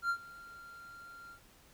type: tone with ADSR envelope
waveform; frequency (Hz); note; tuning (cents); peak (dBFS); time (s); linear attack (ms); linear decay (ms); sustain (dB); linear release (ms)
triangle; 1386; F6; -14; -26; 0.02-1.4; 75; 77; -21; 85
effects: pink hiss -62 dBFS RMS until 1.73 s